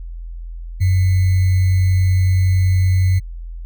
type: tone with sample-and-hold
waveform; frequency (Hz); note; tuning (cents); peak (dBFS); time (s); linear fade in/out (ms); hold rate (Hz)
sine; 92.7; F#2; +4; -11; 0.8-3.2; 20; 2100
effects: added 42 Hz sine -27 dBFS peak until 3.65 s